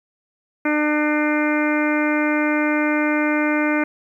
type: harmonic tone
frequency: 300 Hz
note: D4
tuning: 37 cents sharp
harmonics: 1 / 2 / 3 / 4 / 5 / 6 / 7 / 8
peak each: -19 / -25 / -29 / -30 / -26 / -32 / -26 / -30 dBFS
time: 0.65-3.84 s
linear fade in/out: 5 ms
effects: 9-bit